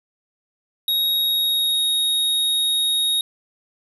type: tone with pitch glide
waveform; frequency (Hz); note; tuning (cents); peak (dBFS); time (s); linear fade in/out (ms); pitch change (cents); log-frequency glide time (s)
square; 3776 to 3750; A#7 to A#7; +22 to +10; -18; 0.88-3.21; 2; -12; 1.16-1.8
effects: none